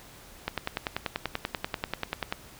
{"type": "click train", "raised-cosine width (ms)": 0.3, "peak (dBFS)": -12, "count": 20, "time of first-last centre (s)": [0.48, 2.325], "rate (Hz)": 10.3, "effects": ["pink hiss -50 dBFS RMS until 2.59 s"]}